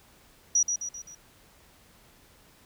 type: tone with echo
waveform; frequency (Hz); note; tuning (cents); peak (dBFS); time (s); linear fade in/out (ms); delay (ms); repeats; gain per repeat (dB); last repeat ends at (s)
sine; 5810; F#8; -32; -19; 0.55-0.63; 5; 130; 4; -6; 1.15
effects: pink hiss -58 dBFS RMS until 2.65 s